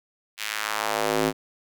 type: tone with high-pass filter sweep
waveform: square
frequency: 53.4 Hz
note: G#1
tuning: 49 cents sharp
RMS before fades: -26 dBFS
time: 0.37-1.33 s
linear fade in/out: 50 ms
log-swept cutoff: 2600 to 260 Hz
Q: 1.3
effects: none